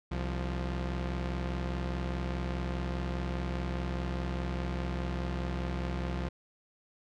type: tone pair together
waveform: sawtooth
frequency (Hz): 64.88 / 174.61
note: C2 / F3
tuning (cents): -14 / 0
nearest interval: octave + perfect fourth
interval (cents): 1714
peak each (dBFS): -29 / -33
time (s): 0.11-6.29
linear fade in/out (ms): 10
effects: low-pass 4000 Hz 12 dB/octave